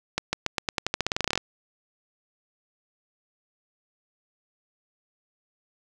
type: accelerating click train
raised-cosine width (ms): 0.2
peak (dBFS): -7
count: 19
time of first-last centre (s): 0.18-1.376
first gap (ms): 150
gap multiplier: 0.89
effects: none